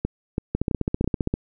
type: two click trains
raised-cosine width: 3 ms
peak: -10 / -9 dBFS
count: 4 / 13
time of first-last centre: 0.05-1.043 / 0.55-1.339 s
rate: 3.02 / 15.2 Hz
effects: none